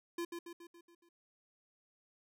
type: tone with echo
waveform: square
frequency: 342.2 Hz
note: F4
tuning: 35 cents flat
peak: -37 dBFS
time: 0.18-0.25 s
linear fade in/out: 5 ms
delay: 140 ms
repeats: 6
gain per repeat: -5 dB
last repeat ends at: 1.09 s
effects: none